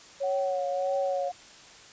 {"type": "tone with tremolo", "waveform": "sine", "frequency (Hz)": 554.4, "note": "C#5", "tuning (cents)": 0, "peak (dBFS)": -25, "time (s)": [0.2, 1.3], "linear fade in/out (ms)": 20, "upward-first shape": "triangle", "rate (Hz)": 1.6, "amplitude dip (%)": 40}
{"type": "tone with vibrato", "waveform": "sine", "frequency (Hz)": 740, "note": "F#5", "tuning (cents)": 0, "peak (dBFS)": -31, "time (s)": [0.23, 1.32], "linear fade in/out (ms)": 10, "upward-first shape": "triangle", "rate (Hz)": 1.7, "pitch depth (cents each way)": 75}
{"effects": ["white hiss -50 dBFS RMS until 1.92 s", "resampled to 16000 Hz"]}